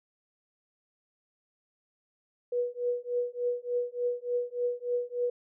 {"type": "tone with tremolo", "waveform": "sine", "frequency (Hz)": 487.2, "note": "B4", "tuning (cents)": -24, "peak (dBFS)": -24, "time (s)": [2.52, 5.3], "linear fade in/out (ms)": 5, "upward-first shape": "triangle", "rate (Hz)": 3.4, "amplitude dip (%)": 100, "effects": []}